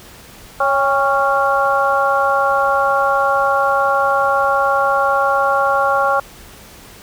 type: harmonic tone with a mistuned harmonic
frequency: 277.2 Hz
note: C#4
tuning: in tune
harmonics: 2 / 3 / 4 / 5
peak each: -18 / -18 / -18 / -18 dBFS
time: 0.6-6.2 s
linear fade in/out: 5 ms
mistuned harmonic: 3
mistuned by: -48 cents
effects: pink hiss -40 dBFS RMS until 7.02 s